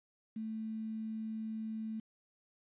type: tone with quantisation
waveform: sine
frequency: 220 Hz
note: A3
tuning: in tune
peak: -37 dBFS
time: 0.36-2 s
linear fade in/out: 5 ms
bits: 10
effects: resampled to 8000 Hz